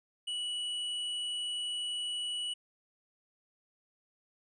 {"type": "tone with tanh clipping", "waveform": "sine", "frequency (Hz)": 2943, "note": "F#7", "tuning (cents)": -10, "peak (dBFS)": -35, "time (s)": [0.27, 2.54], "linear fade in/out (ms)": 10, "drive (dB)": 10, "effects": ["resampled to 24000 Hz"]}